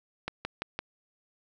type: click train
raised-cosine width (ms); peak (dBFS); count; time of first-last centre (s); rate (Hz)
0.3; -16; 4; 0.28-0.79; 5.88
effects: none